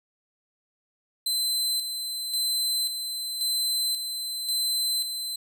sawtooth tone with tremolo, 4060 Hz, B7, 47 cents sharp, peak -21 dBFS, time 1.26-5.36 s, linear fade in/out 5 ms, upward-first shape square, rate 0.93 Hz, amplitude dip 50%, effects none

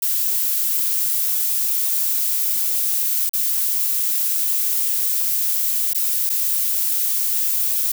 violet noise with dropouts, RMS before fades -20 dBFS, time 0.02-7.92 s, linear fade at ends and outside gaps 5 ms, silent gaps 3.294-3.334 / 5.934-5.947 / 6.294-6.299 s, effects none

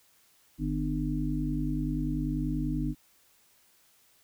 harmonic tone with a mistuned harmonic, 50.3 Hz, G1, 45 cents sharp, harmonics 1 / 3 / 5 / 6, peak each -33 / -33 / -33 / -33 dBFS, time 0.58-2.95 s, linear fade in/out 50 ms, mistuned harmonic 1, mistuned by -59 cents, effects white hiss -64 dBFS RMS until 4.23 s

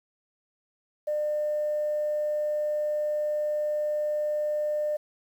sine tone, 600 Hz, D5, 37 cents sharp, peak -24 dBFS, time 1.07-4.97 s, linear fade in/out 10 ms, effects tanh soft clip ceiling -20 dBFS + 9-bit

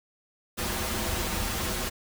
pink noise with comb filter, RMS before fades -30 dBFS, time 0.57-1.9 s, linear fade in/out 20 ms, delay 7 ms, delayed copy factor -0.8, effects none

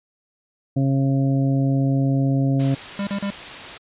harmonic tone, 135.9 Hz, C#3, 34 cents flat, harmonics 1 / 2 / 3 / 4 / 5, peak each -18 / -21 / -37 / -32 / -34 dBFS, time 0.76-2.75 s, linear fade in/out 10 ms
white noise, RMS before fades -34 dBFS, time 2.59-3.78 s, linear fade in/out 10 ms
square tone bursts, 200 Hz, G3, 35 cents sharp, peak -23 dBFS, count 3, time 2.99-3.304 s, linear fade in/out 2 ms, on 80 ms, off 37 ms
effects resampled to 8000 Hz

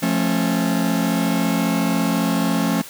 45% pulse chord, F augmented, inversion none, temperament just, 174.61 / 218.3 / 272.8 Hz, F3 / A3 / C#4, 0 / -13 / -28 cents, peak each -22 dBFS, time 0.02-2.82 s, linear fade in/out 10 ms, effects white hiss -38 dBFS RMS until 2.89 s

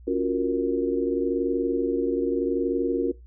sine chord, Gb major seventh, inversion second, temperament equal, 277.2 / 349.2 / 370 / 466.2 Hz, Db4 / F4 / Gb4 / Bb4, 0 / 0 / 0 / 0 cents, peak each -27 / -27 / -28 / -26 dBFS, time 0.07-3.12 s, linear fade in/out 10 ms, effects noise-tail reverb RT60 0.2 s tail -19 dB re dry + added 60 Hz sine -44 dBFS peak until 3.26 s

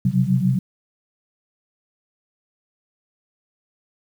sine tone cluster, 127.7 / 134.3 / 181.6 / 188.9 Hz, C3 / C3 / F#3 / F#3, -42 / +46 / -32 / +36 cents, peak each -22 / -21 / -22 / -21 dBFS, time 0.05-0.59 s, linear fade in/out 5 ms, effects 8-bit

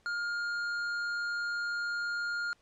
triangle tone with hard clipping, 1413 Hz, F6, 20 cents sharp, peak -33 dBFS, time 0.06-2.53 s, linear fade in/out 0 ms, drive 11 dB, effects pink hiss -68 dBFS RMS until 2.61 s + low-pass 7000 Hz 12 dB/octave

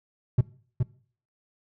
triangle tone with echo, 124.1 Hz, B2, 9 cents sharp, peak -13 dBFS, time 0.38-0.41 s, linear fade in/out 5 ms, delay 420 ms, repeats 1, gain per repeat -5 dB, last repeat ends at 0.83 s, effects noise-tail reverb RT60 0.5 s tail -21 dB re dry

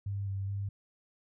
sine tone with pitch steps, 99.8 / 97.6 / 99.6 Hz, G2 / G2 / G2, +32 / -7 / +28 cents, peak -32 dBFS, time 0.06-0.69 s, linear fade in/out 5 ms, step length 210 ms, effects none

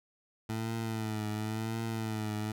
20% pulse tone with vibrato, 110 Hz, A2, in tune, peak -28 dBFS, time 0.49-2.52 s, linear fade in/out 5 ms, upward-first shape triangle, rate 0.94 Hz, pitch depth 67 cents each way, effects none

